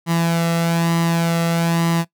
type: tone with flanger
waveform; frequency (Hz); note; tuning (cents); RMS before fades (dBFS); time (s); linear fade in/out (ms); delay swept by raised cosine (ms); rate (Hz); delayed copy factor
sawtooth; 167.6; E3; +29; -18; 0.06-2.05; 50; 1 to 1.52; 1.1; +0.55
effects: noise-tail reverb RT60 0.1 s tail -19 dB re dry